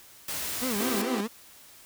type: noise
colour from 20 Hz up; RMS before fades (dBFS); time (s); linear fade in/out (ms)
white; -33; 0.28-1.02; 5
type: tone with vibrato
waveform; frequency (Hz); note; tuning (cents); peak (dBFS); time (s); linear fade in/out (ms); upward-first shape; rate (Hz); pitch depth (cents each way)
30% pulse; 228.7; A#3; -33; -26; 0.61-1.28; 20; sine; 4.6; 230
type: chord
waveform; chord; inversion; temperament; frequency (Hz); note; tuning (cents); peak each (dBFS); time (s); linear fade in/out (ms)
sawtooth; C major seventh; third; equal with one note detuned; 246.9 / 261.6 / 331.7 / 392; B3 / C4 / E4 / G4; 0 / 0 / +11 / 0; -32 / -32 / -33 / -30; 0.8-1.21; 5
effects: white hiss -52 dBFS RMS until 1.85 s